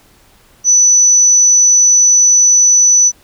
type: tone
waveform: sine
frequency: 5970 Hz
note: F#8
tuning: 15 cents sharp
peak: -5 dBFS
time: 0.64-3.12 s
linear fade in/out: 50 ms
effects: pink hiss -48 dBFS RMS until 3.23 s